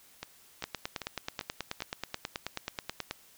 two click trains, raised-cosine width 0.2 ms, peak -20 / -16 dBFS, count 5 / 24, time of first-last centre 0.23-1.805 / 0.64-3.11 s, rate 2.54 / 9.31 Hz, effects white hiss -59 dBFS RMS until 3.37 s

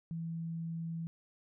sine tone, 165.2 Hz, E3, 4 cents sharp, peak -36 dBFS, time 0.11-1.07 s, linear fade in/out 0 ms, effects none

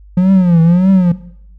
triangle tone with vibrato, 177.7 Hz, F3, 30 cents sharp, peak -4 dBFS, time 0.17-1.12 s, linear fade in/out 5 ms, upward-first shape triangle, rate 1.7 Hz, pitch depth 160 cents each way, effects noise-tail reverb RT60 0.7 s tail -17 dB re dry + added 50 Hz sine -36 dBFS peak until 1.58 s

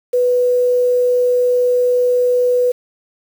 sine tone with quantisation, 494.4 Hz, B4, 2 cents sharp, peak -11 dBFS, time 0.13-2.72 s, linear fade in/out 10 ms, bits 6, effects none

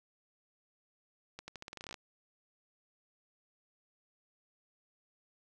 accelerating click train, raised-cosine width 0.2 ms, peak -27 dBFS, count 14, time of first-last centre 1.39-1.942 s, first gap 90 ms, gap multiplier 0.86, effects none

